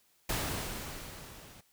pink noise with level ramp, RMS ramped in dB -32 to -54 dBFS, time 0.29-1.61 s, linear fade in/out 5 ms, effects white hiss -69 dBFS RMS until 1.72 s

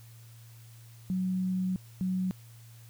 sine tone pair in turn, 185.6 / 185.6 Hz, F#3 / F#3, +6 / +6 cents, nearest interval unison, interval 0 cents, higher neither, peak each -27 dBFS, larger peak neither, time 1.1-1.76 / 2.01-2.31 s, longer first, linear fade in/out 0 ms, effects added 115 Hz sine -49 dBFS peak until 2.89 s + white hiss -59 dBFS RMS until 2.89 s

